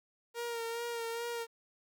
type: tone with vibrato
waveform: sawtooth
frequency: 466.2 Hz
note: A#4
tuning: in tune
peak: -32 dBFS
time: 0.34-1.47 s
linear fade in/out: 50 ms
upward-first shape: sine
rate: 2.4 Hz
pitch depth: 30 cents each way
effects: 11-bit

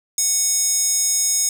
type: tone with high-pass filter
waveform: square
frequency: 740 Hz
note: F#5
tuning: in tune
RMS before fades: -19 dBFS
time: 0.18-1.49 s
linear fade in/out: 2 ms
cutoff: 6900 Hz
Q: 4.4
effects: none

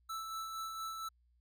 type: tone with tremolo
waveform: square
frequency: 1318.5 Hz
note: E6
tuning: in tune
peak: -39 dBFS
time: 0.09-1.09 s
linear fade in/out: 10 ms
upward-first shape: sine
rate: 4.3 Hz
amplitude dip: 35%
effects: added 60 Hz sine -68 dBFS peak until 1.4 s

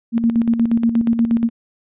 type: tone with tremolo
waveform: sine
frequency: 231.3 Hz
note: A#3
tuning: 13 cents flat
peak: -11 dBFS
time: 0.12-1.5 s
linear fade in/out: 50 ms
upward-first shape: square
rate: 8.4 Hz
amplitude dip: 60%
effects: resampled to 8000 Hz

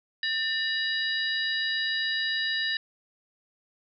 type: harmonic tone with a mistuned harmonic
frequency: 967 Hz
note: B5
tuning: 37 cents flat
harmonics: 2 / 3 / 4 / 5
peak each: -28 / -35 / -31 / -35 dBFS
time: 0.23-2.77 s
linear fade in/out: 2 ms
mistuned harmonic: 2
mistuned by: -130 cents
effects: none

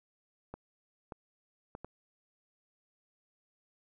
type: clicks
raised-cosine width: 1 ms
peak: -28 dBFS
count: 4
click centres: 0.54 / 1.122 / 1.751 / 1.846 s
effects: none

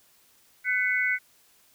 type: tone cluster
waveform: sine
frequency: 1504 / 2010 / 2208 Hz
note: F#6 / B6 / C#7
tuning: +28 / +30 / -7 cents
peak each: -27 dBFS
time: 0.64-1.19 s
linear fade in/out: 50 ms
effects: white hiss -61 dBFS RMS until 1.74 s

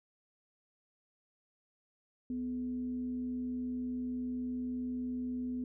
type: tone with frequency modulation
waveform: sine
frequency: 250.3 Hz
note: B3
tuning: 23 cents sharp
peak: -34 dBFS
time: 2.3-5.64 s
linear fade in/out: 2 ms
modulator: 178 Hz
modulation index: 0.23
effects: none

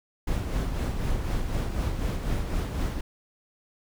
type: noise with tremolo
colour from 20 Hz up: brown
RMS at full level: -26 dBFS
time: 0.27-3.01 s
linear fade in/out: 5 ms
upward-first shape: sine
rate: 4 Hz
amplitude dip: 45%
effects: none

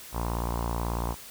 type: tone with low-pass filter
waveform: sawtooth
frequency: 58.27 Hz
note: A#1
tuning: in tune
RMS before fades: -30 dBFS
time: 0.12-1.16 s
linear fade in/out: 50 ms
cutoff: 1000 Hz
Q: 4.5
effects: white hiss -45 dBFS RMS until 1.3 s

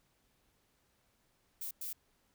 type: noise bursts at uneven times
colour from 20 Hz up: violet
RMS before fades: -41 dBFS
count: 2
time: 1.61-1.71 / 1.81-1.93 s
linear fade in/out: 5 ms
effects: pink hiss -74 dBFS RMS until 2.34 s

